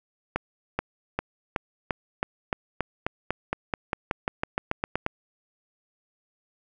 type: accelerating click train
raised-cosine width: 0.5 ms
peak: -10 dBFS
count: 21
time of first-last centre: 0.36-5.064 s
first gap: 430 ms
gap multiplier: 0.93
effects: none